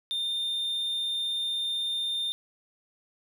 triangle tone, 3618 Hz, A7, 48 cents sharp, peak -26 dBFS, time 0.11-2.32 s, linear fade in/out 0 ms, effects none

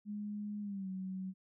sine tone with pitch glide, 207.7 to 188.27 Hz, G#3 to F#3, 0 to +30 cents, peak -38 dBFS, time 0.05-1.34 s, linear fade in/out 50 ms, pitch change -170 cents, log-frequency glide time 0.61-0.89 s, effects none

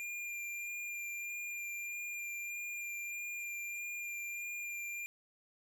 square tone with vibrato, 2397 Hz, D7, 35 cents sharp, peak -40 dBFS, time 0-5.06 s, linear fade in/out 0 ms, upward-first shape sine, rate 1.6 Hz, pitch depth 11 cents each way, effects none

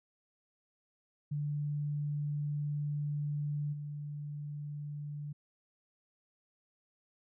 sine tone with level steps, 146.83 Hz, D3, in tune, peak -32 / -38 dBFS, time 1.31-5.33 s, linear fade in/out 10 ms, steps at 3.72 s, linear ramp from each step 20 ms, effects none

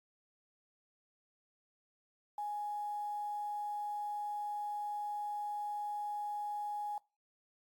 sine tone with quantisation, 830.6 Hz, G#5, in tune, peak -36 dBFS, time 2.38-6.98 s, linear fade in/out 2 ms, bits 10, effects noise-tail reverb RT60 0.3 s tail -23 dB re dry + AAC 64 kbps

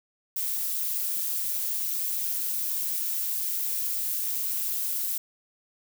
violet noise with amplitude modulation, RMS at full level -27 dBFS, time 0.36-5.18 s, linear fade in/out 5 ms, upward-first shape sine, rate 185 Hz, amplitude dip 45%, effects none

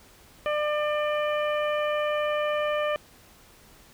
harmonic tone, 598 Hz, D5, 31 cents sharp, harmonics 1 / 2 / 3 / 4 / 5, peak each -25 / -31 / -35 / -37 / -39 dBFS, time 0.46-2.96 s, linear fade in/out 0 ms, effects pink hiss -54 dBFS RMS until 3.93 s

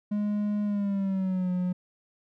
triangle tone with pitch glide, 207.7 to 180.81 Hz, G#3 to F#3, 0 to -40 cents, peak -23 dBFS, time 0.11-1.73 s, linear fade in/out 10 ms, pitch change -240 cents, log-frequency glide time 0.64-1.51 s, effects none

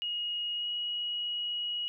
sine tone with pitch glide, 2881 to 2904 Hz, F#7 to F#7, -47 to -33 cents, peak -31 dBFS, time 0.02-1.88 s, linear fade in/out 0 ms, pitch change +14 cents, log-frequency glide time 0.55-0.68 s, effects none

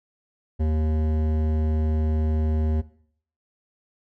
sine tone with hard clipping, 77.78 Hz, D#2, in tune, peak -22 dBFS, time 0.59-2.82 s, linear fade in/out 20 ms, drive 14 dB, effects noise-tail reverb RT60 0.6 s tail -18 dB re dry

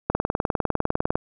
click train, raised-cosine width 1 ms, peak -6 dBFS, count 22, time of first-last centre 0.1-1.155 s, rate 19.9 Hz, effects none

